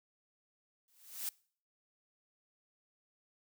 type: noise with exponential growth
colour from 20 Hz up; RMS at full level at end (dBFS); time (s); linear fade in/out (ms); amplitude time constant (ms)
blue; -35; 0.88-1.29; 1; 89
effects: noise-tail reverb RT60 0.5 s tail -24 dB re dry